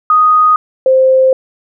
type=tone pair in turn; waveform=sine; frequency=1244.5 / 523.2 Hz; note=D#6 / C5; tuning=0 / 0 cents; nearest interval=octave + minor third; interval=1500 cents; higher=first; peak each=-5 dBFS; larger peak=neither; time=0.1-0.56 / 0.86-1.33 s; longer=second; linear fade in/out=2 ms; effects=none